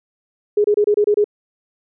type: tone bursts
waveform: sine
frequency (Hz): 415.3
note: G#4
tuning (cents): 0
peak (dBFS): -11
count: 7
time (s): 0.57-1.243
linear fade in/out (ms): 5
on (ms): 73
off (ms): 27
effects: none